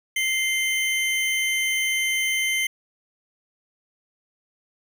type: tone pair together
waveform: square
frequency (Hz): 2093 / 3073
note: C7 / G7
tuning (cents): 0 / -35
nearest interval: perfect fifth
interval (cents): 665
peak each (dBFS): -23 / -28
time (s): 0.16-2.67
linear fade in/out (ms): 5
effects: none